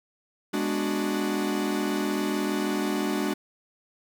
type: chord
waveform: 45% pulse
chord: G# half-diminished seventh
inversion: none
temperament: equal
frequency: 207.7 / 246.9 / 293.7 / 370 Hz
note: G#3 / B3 / D4 / F#4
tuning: 0 / 0 / 0 / 0 cents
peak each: -30 / -35 / -29 / -31 dBFS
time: 0.53-3.34 s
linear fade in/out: 10 ms
effects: none